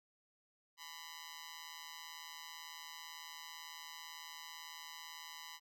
10% pulse tone with amplitude modulation, 998 Hz, B5, 18 cents sharp, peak -36 dBFS, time 0.77-5.6 s, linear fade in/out 50 ms, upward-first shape sine, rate 158 Hz, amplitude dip 95%, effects none

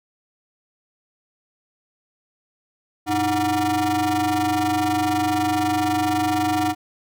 40% pulse ring-modulated tone, 213.2 Hz, G#3, 46 cents sharp, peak -15 dBFS, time 3.06-6.75 s, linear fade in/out 50 ms, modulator 521 Hz, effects none

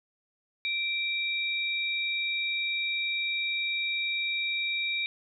sine tone pair together, 2349 / 3760 Hz, D7 / A#7, 0 / +14 cents, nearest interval minor sixth, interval 814 cents, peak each -29 / -32 dBFS, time 0.65-5.06 s, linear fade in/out 0 ms, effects none

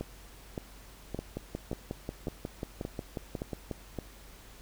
two click trains, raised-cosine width 2 ms, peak -21 / -21 dBFS, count 15 / 8, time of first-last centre 1.19-3.713 / 0.01-3.987 s, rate 5.55 / 1.76 Hz, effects added 48 Hz sine -52 dBFS peak until 4.61 s + pink hiss -54 dBFS RMS until 4.61 s

